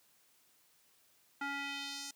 square tone with band-pass filter sweep, 280.4 Hz, C#4, 20 cents sharp, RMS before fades -41 dBFS, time 1.41-2.11 s, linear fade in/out 5 ms, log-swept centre 1400 to 6700 Hz, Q 1.7, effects white hiss -69 dBFS RMS until 2.15 s + high-pass 80 Hz 12 dB/octave

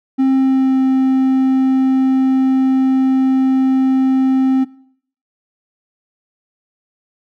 triangle tone with pitch glide, 265.6 to 263.2 Hz, C4 to C4, +26 to +10 cents, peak -8 dBFS, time 0.18-4.65 s, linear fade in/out 20 ms, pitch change -16 cents, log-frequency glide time 0.35-0.8 s, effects noise-tail reverb RT60 0.6 s tail -20 dB re dry

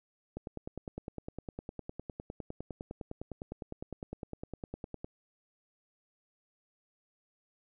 click train, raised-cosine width 2 ms, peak -26 dBFS, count 47, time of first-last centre 0.37-5.045 s, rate 9.84 Hz, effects none

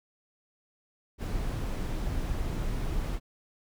brown noise, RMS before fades -31 dBFS, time 1.18-3.2 s, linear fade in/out 50 ms, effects none

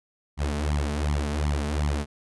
sawtooth tone with flanger, 73.4 Hz, D2, in tune, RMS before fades -26 dBFS, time 0.37-2.06 s, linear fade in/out 50 ms, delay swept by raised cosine 0.92 to 4.72 ms, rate 2.7 Hz, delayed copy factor +1, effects resampled to 24000 Hz

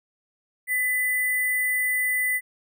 sine tone with sample-and-hold, 2002 Hz, B6, 23 cents sharp, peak -21 dBFS, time 0.67-2.41 s, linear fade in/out 50 ms, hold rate 11025 Hz, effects none

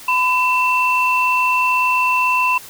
sine tone pair together, 1006 / 2681 Hz, B5 / E7, +32 / +29 cents, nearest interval octave + perfect fourth, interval 1697 cents, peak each -15 / -16 dBFS, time 0.08-2.58 s, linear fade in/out 5 ms, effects tanh soft clip ceiling -6 dBFS + white hiss -38 dBFS RMS until 2.69 s

